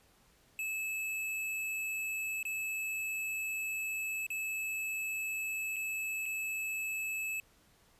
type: tone with dropouts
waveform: square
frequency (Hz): 2605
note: E7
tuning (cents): -21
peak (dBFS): -35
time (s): 0.59-7.4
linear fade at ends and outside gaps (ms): 1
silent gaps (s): 2.429-2.452 / 4.266-4.303 / 5.761-5.765 / 6.257-6.261
effects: pink hiss -66 dBFS RMS until 7.99 s + resampled to 32000 Hz